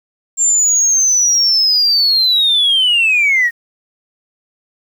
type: linear sweep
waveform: sine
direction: down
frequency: 7390 to 1840 Hz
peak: -8 dBFS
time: 0.37-3.51 s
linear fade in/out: 50 ms
effects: tanh soft clip ceiling -6 dBFS + 7-bit